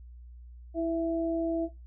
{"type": "tone pair together", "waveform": "sine", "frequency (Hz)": [329.6, 663.4], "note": ["E4", "E5"], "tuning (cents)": [0, 11], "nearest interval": "octave", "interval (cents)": 1211, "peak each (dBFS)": [-28, -30], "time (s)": [0.74, 1.69], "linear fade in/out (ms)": 50, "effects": ["noise-tail reverb RT60 0.2 s tail -17 dB re dry", "added 60 Hz sine -45 dBFS peak until 1.86 s"]}